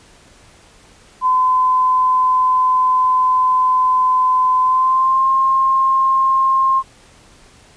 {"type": "tone with pitch glide", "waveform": "sine", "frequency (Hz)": [1020, 1063.9], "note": ["C6", "C6"], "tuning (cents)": [-44, 29], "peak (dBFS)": -11, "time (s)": [1.21, 6.83], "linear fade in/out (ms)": 50, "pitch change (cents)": 73, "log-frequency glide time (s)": [4.61, 5.29], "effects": ["pink hiss -47 dBFS RMS until 7.76 s", "resampled to 22050 Hz"]}